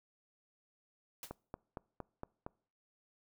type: noise with exponential decay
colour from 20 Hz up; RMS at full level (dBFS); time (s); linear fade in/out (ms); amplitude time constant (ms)
white; -42; 1.23-1.35; 1; 24
type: click train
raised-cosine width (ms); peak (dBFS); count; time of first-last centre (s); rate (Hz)
1; -28; 6; 1.31-2.465; 4.33
effects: noise-tail reverb RT60 0.5 s tail -25 dB re dry